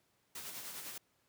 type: noise with tremolo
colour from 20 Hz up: white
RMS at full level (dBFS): -44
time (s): 0.35-0.98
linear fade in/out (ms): 5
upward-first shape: sine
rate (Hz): 9.9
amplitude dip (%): 40
effects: pink hiss -75 dBFS RMS until 1.28 s + high-pass 100 Hz 12 dB/octave